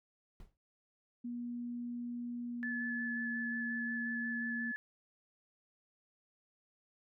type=noise with exponential decay; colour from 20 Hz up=brown; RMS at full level=-47 dBFS; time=0.4-0.57 s; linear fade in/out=1 ms; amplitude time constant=36 ms
type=tone with pitch glide; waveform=sine; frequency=240.5 to 233.4 Hz; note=B3 to A#3; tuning=-46 to +2 cents; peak=-38 dBFS; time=1.24-4.72 s; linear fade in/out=10 ms; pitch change=-52 cents; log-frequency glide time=2.47-3.28 s
type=tone with vibrato; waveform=sine; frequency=1727 Hz; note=A6; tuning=33 cents flat; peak=-37 dBFS; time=2.63-4.76 s; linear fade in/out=0 ms; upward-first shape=square; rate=5.6 Hz; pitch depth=9 cents each way
effects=none